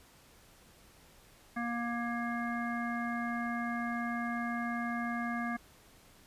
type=harmonic tone; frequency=236.4 Hz; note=A#3; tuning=24 cents sharp; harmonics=1 / 3 / 5 / 7 / 9; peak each=-35 / -40 / -41 / -40 / -45 dBFS; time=1.56-5.57 s; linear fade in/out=10 ms; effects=pink hiss -60 dBFS RMS until 6.26 s + resampled to 32000 Hz